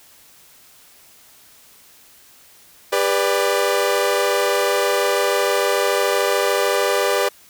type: chord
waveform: sawtooth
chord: G major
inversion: none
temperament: equal with one note detuned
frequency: 400.2 / 493.9 / 587.3 Hz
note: G4 / B4 / D5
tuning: +36 / 0 / 0 cents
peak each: -17 dBFS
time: 2.92-7.29 s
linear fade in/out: 10 ms
effects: white hiss -49 dBFS RMS until 7.49 s